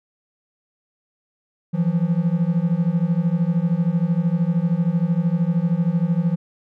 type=beating tone pair; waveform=triangle; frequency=164.1 / 177.1 Hz; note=E3 / F3; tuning=-8 / +24 cents; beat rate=13 Hz; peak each=-18 dBFS; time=1.73-6.36 s; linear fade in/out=20 ms; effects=none